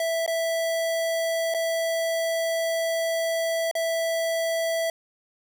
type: tone with dropouts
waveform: square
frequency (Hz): 659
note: E5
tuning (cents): -1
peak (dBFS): -24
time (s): 0-4.9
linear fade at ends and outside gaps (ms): 2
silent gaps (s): 0.263-0.277 / 1.54-1.546 / 3.713-3.752
effects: none